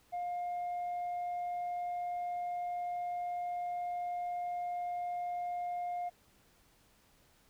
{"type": "tone with tanh clipping", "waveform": "sine", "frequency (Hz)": 708, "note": "F5", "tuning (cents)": 23, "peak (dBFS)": -35, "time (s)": [0.12, 6.1], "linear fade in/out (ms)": 20, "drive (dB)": 1, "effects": ["pink hiss -67 dBFS RMS until 7.49 s"]}